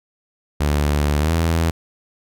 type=tone with pitch glide; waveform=sawtooth; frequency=73.42 to 82.41 Hz; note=D2 to E2; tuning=0 to 0 cents; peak=-12 dBFS; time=0.6-1.71 s; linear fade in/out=10 ms; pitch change=+200 cents; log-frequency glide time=1.2-1.31 s; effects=none